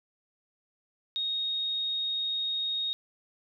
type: tone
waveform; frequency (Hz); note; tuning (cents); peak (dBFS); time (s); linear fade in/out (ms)
sine; 3733; A#7; +2; -28; 1.16-2.93; 0
effects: none